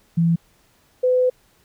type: tone pair in turn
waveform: sine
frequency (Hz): 167.4 / 504.8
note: E3 / B4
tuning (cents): +27 / +38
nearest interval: octave + perfect fifth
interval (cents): 1911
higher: second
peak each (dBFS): -14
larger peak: neither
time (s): 0.17-0.36 / 1.03-1.3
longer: second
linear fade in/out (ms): 10
effects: pink hiss -59 dBFS RMS until 1.64 s